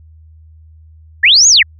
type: linear two-way sweep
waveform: sine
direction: up then down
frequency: 1638 to 6920 to 1638 Hz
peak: -4 dBFS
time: 1.23-1.63 s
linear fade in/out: 10 ms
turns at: 1.48 s
effects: added 79 Hz sine -38 dBFS peak until 1.79 s